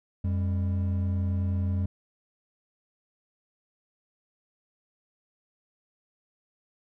triangle tone pair together, 89.71 / 200 Hz, F2 / G3, +47 / +35 cents, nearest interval octave + major second, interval 1388 cents, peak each -23 / -31 dBFS, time 0.24-1.86 s, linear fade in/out 5 ms, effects none

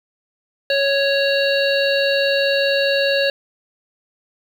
harmonic tone, 554.4 Hz, C#5, in tune, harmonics 1 / 3 / 5 / 7 / 8, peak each -17 / -22 / -24 / -25 / -26 dBFS, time 0.7-3.3 s, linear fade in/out 2 ms, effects 7-bit

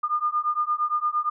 sine beating tone pair, 1209 / 1217.7 Hz, D6 / D#6, +50 / -38 cents, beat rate 8.7 Hz, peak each -25 dBFS, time 0.03-1.3 s, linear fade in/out 10 ms, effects none

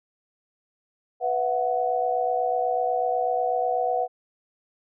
sine chord, B suspended fourth, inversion none, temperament equal with one note detuned, 493.9 / 671.9 / 740 Hz, B4 / E5 / F#5, 0 / +33 / 0 cents, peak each -27 / -28 / -24 dBFS, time 1.2-4.08 s, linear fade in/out 50 ms, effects none

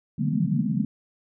pink band-pass noise, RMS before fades -24 dBFS, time 0.18-0.85 s, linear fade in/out 5 ms, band 140 to 250 Hz, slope 96 dB/octave, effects none

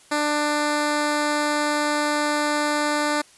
10% pulse tone, 296.8 Hz, D4, 18 cents sharp, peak -12 dBFS, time 0.11-3.22 s, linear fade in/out 10 ms, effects white hiss -52 dBFS RMS until 3.37 s + resampled to 24000 Hz

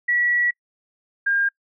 sine tone pair in turn, 1936 / 1609.4 Hz, B6 / G6, -35 / +45 cents, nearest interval minor third, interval 320 cents, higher first, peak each -17 / -17 dBFS, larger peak neither, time 0.08-0.51 / 1.26-1.49 s, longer first, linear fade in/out 10 ms, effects noise-tail reverb RT60 0.1 s tail -26 dB re dry

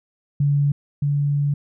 sine tone pair in turn, 143.1 / 143.7 Hz, D3 / D3, -45 / -37 cents, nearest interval unison, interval 8 cents, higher second, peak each -15 / -17 dBFS, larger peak first, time 0.4-0.72 / 1.02-1.54 s, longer second, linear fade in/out 5 ms, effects none

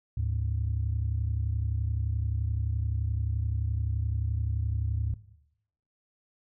sine tone pair together, 74.69 / 106.3 Hz, D2 / G#2, +30 / +41 cents, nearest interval tritone, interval 611 cents, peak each -28 dBFS, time 0.17-5.14 s, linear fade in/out 5 ms, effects noise-tail reverb RT60 0.8 s tail -17 dB re dry + tanh soft clip ceiling -20 dBFS

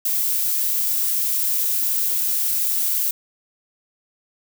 violet noise, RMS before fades -21 dBFS, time 0.05-3.11 s, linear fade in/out 5 ms, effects none

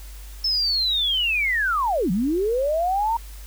sine linear two-way sweep, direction down then up, 5300 to 167.8 to 940 Hz, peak -19 dBFS, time 0.44-3.17 s, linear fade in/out 5 ms, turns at 2.11 s, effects added 50 Hz sine -36 dBFS peak until 3.46 s + white hiss -47 dBFS RMS until 3.46 s

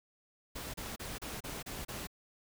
pink noise bursts, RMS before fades -42 dBFS, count 7, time 0.55-2.072 s, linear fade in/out 10 ms, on 190 ms, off 32 ms, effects none

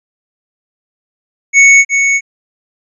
square tone with echo, 2217 Hz, C#7, in tune, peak -3 dBFS, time 1.53-1.85 s, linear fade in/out 50 ms, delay 360 ms, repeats 1, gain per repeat -6 dB, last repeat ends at 2.21 s, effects resampled to 22050 Hz

